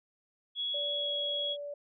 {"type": "tone with pitch glide", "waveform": "sine", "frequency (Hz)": [3351, 3330], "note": ["G#7", "G#7"], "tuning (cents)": [15, 4], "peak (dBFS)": -31, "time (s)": [0.55, 1.57], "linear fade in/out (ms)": 50, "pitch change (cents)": -11, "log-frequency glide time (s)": [0.95, 1.1]}
{"type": "tone", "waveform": "sine", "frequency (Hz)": 578, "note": "D5", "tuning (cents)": -28, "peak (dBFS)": -37, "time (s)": [0.74, 1.74], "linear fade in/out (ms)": 5}
{"effects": []}